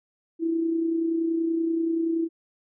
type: tone with amplitude modulation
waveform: sine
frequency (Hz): 329.6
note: E4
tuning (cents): 0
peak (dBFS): -20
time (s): 0.39-2.29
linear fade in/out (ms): 50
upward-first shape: sine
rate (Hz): 30.5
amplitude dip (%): 45
effects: none